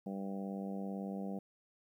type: harmonic tone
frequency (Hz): 98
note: G2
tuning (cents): 0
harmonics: 2 / 3 / 4 / 5 / 6 / 7 / 8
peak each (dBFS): -39 / -48 / -51 / -48 / -52 / -51 / -53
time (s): 0.06-1.39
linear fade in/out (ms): 5
effects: 12-bit